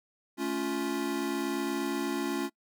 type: chord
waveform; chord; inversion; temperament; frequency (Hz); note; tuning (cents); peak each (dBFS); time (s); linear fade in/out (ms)
square; A augmented; none; equal with one note detuned; 220 / 280.9 / 349.2; A3 / C#4 / E#4; 0 / +23 / 0; -38 / -33 / -34; 0.37-2.5; 50
effects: noise-tail reverb RT60 0.1 s tail -24 dB re dry